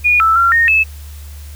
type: tone with pitch steps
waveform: sine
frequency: 2446 / 1319 / 1372 / 1848 / 2608 Hz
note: D#7 / E6 / F6 / A#6 / E7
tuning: -30 / +1 / -31 / -16 / -19 cents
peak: -8 dBFS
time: 0.04-0.84 s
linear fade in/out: 20 ms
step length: 160 ms
effects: added 73 Hz sine -29 dBFS peak until 1.55 s + white hiss -42 dBFS RMS until 1.55 s